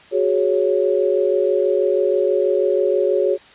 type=chord; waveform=sine; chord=F# suspended second; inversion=none; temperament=just; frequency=370 / 416.2 / 555 Hz; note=F#4 / G#4 / C#5; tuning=0 / +4 / +2 cents; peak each=-19 dBFS; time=0.11-3.38 s; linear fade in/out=50 ms; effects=white hiss -46 dBFS RMS until 3.54 s + resampled to 8000 Hz